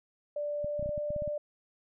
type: tone with pitch glide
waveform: sine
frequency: 587.3 to 592.1 Hz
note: D5 to D5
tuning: 0 to +14 cents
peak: -31 dBFS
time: 0.36-1.38 s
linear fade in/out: 5 ms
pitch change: +14 cents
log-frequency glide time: 0.62-0.98 s
type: clicks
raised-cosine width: 5 ms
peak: -28 dBFS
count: 10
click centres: 0.645 / 0.795 / 0.827 / 0.86 / 0.892 / 0.978 / 1.105 / 1.163 / 1.222 / 1.277 s
effects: none